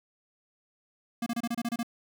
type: tone bursts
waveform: square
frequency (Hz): 234.9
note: A#3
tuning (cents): +13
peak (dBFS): -29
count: 9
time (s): 1.22-1.831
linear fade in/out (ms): 5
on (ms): 43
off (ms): 28
effects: 10-bit